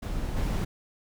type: noise with level steps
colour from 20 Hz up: brown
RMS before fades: -31 / -27 dBFS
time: 0.02-0.65 s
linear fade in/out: 10 ms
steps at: 0.36 s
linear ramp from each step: 20 ms
effects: none